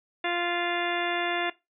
harmonic tone, 348.2 Hz, F4, 5 cents flat, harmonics 1 / 2 / 3 / 4 / 5 / 6 / 7 / 8 / 10, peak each -32 / -31 / -37 / -37 / -33 / -34 / -39 / -36 / -38 dBFS, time 0.24-1.5 s, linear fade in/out 5 ms, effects noise-tail reverb RT60 0.2 s tail -18 dB re dry

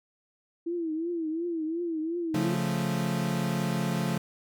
sine tone with vibrato, 329.6 Hz, E4, in tune, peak -28 dBFS, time 0.66-2.55 s, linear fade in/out 10 ms, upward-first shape triangle, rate 2.8 Hz, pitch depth 120 cents each way
40% pulse chord, Db augmented, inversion none, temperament equal, 138.59 / 174.61 / 220 Hz, Db3 / F3 / A3, 0 / 0 / 0 cents, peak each -31 / -29 / -31 dBFS, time 2.34-4.18 s, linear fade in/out 5 ms
effects none

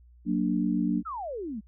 sine chord, Gb augmented, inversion none, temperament equal, 185 / 233.1 / 293.7 Hz, Gb3 / Bb3 / D4, 0 / 0 / 0 cents, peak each -28 dBFS, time 0.25-1.03 s, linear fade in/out 50 ms
sine exponential sweep, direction down, 1397 to 195.7 Hz, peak -32 dBFS, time 1.05-1.61 s, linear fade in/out 20 ms
effects added 60 Hz sine -52 dBFS peak until 1.67 s

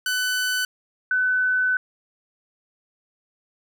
sawtooth / sine tone pair in turn, 1500 / 1506.3 Hz, F#6 / F#6, +23 / +31 cents, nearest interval unison, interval 8 cents, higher second, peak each -18 dBFS, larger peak neither, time 0.06-0.65 / 1.11-1.77 s, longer second, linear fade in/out 2 ms, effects none

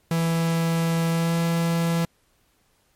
45% pulse tone with pitch glide, 165.5 to 167.42 Hz, E3 to E3, +7 to +27 cents, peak -20 dBFS, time 0.11-2.05 s, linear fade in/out 2 ms, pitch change +20 cents, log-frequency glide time 1.09-1.37 s, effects pink hiss -65 dBFS RMS until 2.95 s + MP3 64 kbps

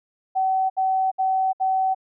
sine tone bursts, 760 Hz, F#5, 46 cents sharp, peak -18 dBFS, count 4, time 0.35-1.948 s, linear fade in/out 20 ms, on 350 ms, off 66 ms, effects none

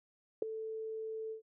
sine tone with ADSR envelope, 441.2 Hz, A4, 5 cents sharp, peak -24 dBFS, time 0.42-1.42 s, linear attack 4 ms, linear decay 5 ms, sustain -14 dB, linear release 110 ms, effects none

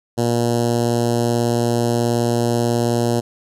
10% pulse tone with notch filter, 118.5 Hz, A#2, 29 cents sharp, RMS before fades -18 dBFS, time 0.17-3.21 s, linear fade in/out 20 ms, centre 2100 Hz, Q 0.5, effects low-pass 11000 Hz 12 dB/octave

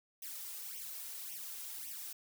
blue noise with flanger, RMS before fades -45 dBFS, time 0.22-2.13 s, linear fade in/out 5 ms, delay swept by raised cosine 0.34 to 2.94 ms, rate 1.8 Hz, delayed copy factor +1, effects none

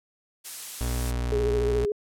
blue noise, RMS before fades -34 dBFS, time 0.44-1.12 s, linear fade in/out 20 ms
35% pulse tone, 60.7 Hz, B1, 29 cents flat, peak -24 dBFS, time 0.81-1.85 s, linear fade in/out 0 ms
sine tone with vibrato, 415.3 Hz, G#4, in tune, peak -23 dBFS, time 1.32-1.92 s, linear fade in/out 2 ms, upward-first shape triangle, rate 14 Hz, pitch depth 47 cents each way
effects low-pass 11000 Hz 12 dB/octave

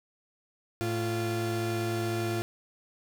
35% pulse tone pair together, 110 / 346 Hz, A2 / F4, 0 / -16 cents, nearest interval octave + minor sixth, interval 1984 cents, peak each -30 / -29 dBFS, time 0.81-2.42 s, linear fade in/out 0 ms, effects none

